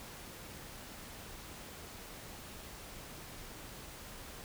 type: silence
effects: pink hiss -49 dBFS RMS until 4.44 s

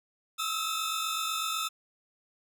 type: tone cluster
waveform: sawtooth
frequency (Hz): 1276 / 1324 / 3590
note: D#6 / E6 / A7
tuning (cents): +43 / +7 / +34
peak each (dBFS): -31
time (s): 0.38-1.69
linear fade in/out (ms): 20
effects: none

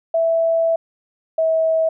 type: tone pair in turn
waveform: sine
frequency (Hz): 659.3 / 645.4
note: E5 / E5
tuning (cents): 0 / -37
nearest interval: unison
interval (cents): 37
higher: first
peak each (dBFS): -14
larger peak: neither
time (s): 0.14-0.76 / 1.38-1.89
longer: first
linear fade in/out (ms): 5
effects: none

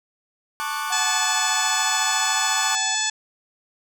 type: chord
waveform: 40% pulse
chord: D major seventh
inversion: second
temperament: equal with one note detuned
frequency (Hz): 880 / 1108.7 / 1184.9 / 1480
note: A5 / C#6 / D6 / F#6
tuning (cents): 0 / 0 / +15 / 0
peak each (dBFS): -30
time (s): 0.6-2.75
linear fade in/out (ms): 0
type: tone with pitch glide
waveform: triangle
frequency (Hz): 740 to 764.3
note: F#5 to G5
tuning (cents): 0 to -44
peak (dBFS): -29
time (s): 0.9-2.95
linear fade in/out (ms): 5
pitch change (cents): +56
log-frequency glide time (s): 1.3-2.57
type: harmonic tone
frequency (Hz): 866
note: A5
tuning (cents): -28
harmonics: 1 / 2 / 3 / 4 / 5 / 6 / 7 / 8 / 9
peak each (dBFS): -31 / -28 / -32 / -28 / -32 / -32 / -33 / -28 / -28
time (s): 0.92-3.1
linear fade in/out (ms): 5
effects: none

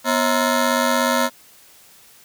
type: ring-modulated tone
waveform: 15% pulse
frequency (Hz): 394.7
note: G4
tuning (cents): +12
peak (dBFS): -7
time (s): 0.04-1.3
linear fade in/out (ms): 50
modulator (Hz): 149
effects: white hiss -49 dBFS RMS until 2.24 s

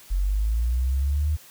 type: linear sweep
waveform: sine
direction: up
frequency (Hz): 44 to 77.78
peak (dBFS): -20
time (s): 0.1-1.37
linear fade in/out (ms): 20
effects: white hiss -49 dBFS RMS until 1.5 s

